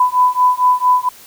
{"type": "beating tone pair", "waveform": "sine", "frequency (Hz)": [997, 1001.4], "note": ["B5", "B5"], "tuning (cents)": [16, 24], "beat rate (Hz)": 4.4, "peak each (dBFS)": -13, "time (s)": [0, 1.09], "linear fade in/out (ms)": 5, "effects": ["white hiss -41 dBFS RMS until 1.26 s"]}